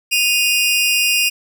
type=tone pair together; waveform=sawtooth; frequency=2489 / 2794 Hz; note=D#7 / F7; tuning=0 / 0 cents; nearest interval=major second; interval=200 cents; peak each=-13 dBFS; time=0.11-1.3 s; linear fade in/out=20 ms; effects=none